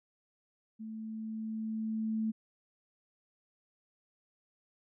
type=tone with level ramp; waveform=sine; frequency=220 Hz; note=A3; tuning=in tune; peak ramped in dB=-40 to -29 dBFS; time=0.79-2.32 s; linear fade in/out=20 ms; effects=none